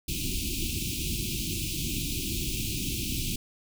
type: band-stop noise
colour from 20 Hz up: pink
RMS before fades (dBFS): -31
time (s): 0.08-3.36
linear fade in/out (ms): 5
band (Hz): 370 to 2400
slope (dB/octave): 96
effects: none